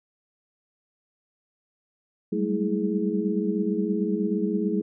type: tone cluster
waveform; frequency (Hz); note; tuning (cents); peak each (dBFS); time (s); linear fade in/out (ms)
sine; 191.9 / 201.3 / 218.3 / 324.7 / 418.3; G3 / G3 / A3 / E4 / G#4; -37 / +46 / -13 / -26 / +12; -29; 2.32-4.82; 10
effects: none